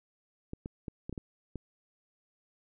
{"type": "clicks", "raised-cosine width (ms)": 3, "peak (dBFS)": -25, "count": 7, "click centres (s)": [0.534, 0.659, 0.882, 1.095, 1.127, 1.178, 1.557], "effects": []}